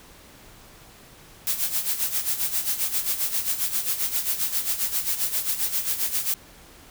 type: noise with tremolo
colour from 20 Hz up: blue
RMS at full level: -23 dBFS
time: 1.47-6.34 s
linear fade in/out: 0 ms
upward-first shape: sine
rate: 7.5 Hz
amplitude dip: 70%
effects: pink hiss -49 dBFS RMS until 6.9 s

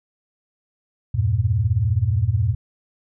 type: chord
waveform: sine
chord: E diminished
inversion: none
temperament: equal with one note detuned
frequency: 82.41 / 98 / 117.08 Hz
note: E2 / G2 / Bb2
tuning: 0 / 0 / +8 cents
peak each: -24 / -20 / -20 dBFS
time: 1.14-2.55 s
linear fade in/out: 10 ms
effects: none

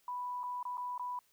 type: tone with dropouts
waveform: sine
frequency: 987.8 Hz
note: B5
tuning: in tune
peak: -36 dBFS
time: 0.08-1.19 s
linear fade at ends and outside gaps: 2 ms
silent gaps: 0.433-0.437 / 0.629-0.652 / 0.772-0.779 / 0.979-0.995 s
effects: white hiss -71 dBFS RMS until 1.32 s

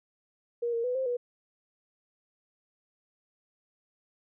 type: tone with pitch steps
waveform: sine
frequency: 473.9 / 463.8 / 497.6 / 525 / 486.9 Hz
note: A#4 / A#4 / B4 / C5 / B4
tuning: +28 / -9 / +13 / +6 / -25 cents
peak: -27 dBFS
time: 0.62-1.17 s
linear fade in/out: 10 ms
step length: 110 ms
effects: none

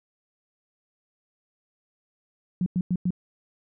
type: tone bursts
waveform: sine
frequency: 180 Hz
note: F#3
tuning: 47 cents flat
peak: -21 dBFS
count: 4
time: 2.61-3.106 s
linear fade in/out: 2 ms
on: 52 ms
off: 96 ms
effects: none

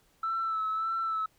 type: tone with vibrato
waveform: sine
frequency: 1318.5 Hz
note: E6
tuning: in tune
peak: -27 dBFS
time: 0.23-1.26 s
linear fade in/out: 5 ms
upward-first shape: sine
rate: 1.7 Hz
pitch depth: 32 cents each way
effects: tanh soft clip ceiling -24 dBFS + pink hiss -67 dBFS RMS until 1.38 s

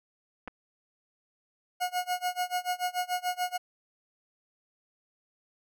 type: clicks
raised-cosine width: 0.5 ms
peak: -25 dBFS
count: 2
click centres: 0.476 / 0.48 s
type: tone with tremolo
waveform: 40% pulse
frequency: 723 Hz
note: F#5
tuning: 40 cents flat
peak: -25 dBFS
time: 1.8-3.58 s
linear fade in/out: 20 ms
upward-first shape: sine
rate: 6.9 Hz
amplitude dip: 95%
effects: none

